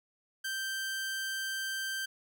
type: tone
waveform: sawtooth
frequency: 1565 Hz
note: G6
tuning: 3 cents flat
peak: -30 dBFS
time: 0.44-2.06 s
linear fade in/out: 10 ms
effects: none